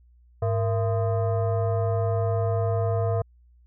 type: tone with frequency modulation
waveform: sine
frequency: 103.83 Hz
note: G#2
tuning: in tune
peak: -21 dBFS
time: 0.42-3.22 s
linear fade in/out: 5 ms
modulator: 569 Hz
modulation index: 0.97
effects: added 60 Hz sine -53 dBFS peak until 3.66 s